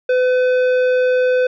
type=tone with tanh clipping; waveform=triangle; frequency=505 Hz; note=B4; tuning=39 cents sharp; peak=-14 dBFS; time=0.09-1.47 s; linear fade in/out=5 ms; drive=15 dB; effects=none